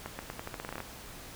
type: accelerating click train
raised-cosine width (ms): 0.5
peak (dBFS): -22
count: 13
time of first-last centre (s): 0.06-0.803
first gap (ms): 130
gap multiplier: 0.85
effects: pink hiss -47 dBFS RMS until 1.35 s